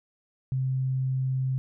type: tone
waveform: sine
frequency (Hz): 131.1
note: C3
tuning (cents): +4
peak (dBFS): -24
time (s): 0.52-1.58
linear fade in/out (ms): 0
effects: none